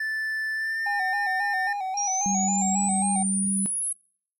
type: tone with pitch glide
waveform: triangle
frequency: 1757 to 1802.2 Hz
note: A6 to A6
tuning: -3 to +41 cents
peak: -24 dBFS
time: 0-1.73 s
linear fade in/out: 5 ms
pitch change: +44 cents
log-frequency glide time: 0.54-0.83 s
type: tone with vibrato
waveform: triangle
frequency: 784 Hz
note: G5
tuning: in tune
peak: -25 dBFS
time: 0.86-3.23 s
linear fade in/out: 5 ms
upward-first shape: square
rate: 3.7 Hz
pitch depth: 65 cents each way
type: linear sweep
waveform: sine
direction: up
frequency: 5588 to 10830 Hz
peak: -25 dBFS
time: 1.97-3.93 s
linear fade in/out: 5 ms
type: tone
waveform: sine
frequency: 195.5 Hz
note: G3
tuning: 4 cents flat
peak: -25 dBFS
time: 2.26-3.66 s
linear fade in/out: 0 ms
effects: noise-tail reverb RT60 0.6 s tail -26 dB re dry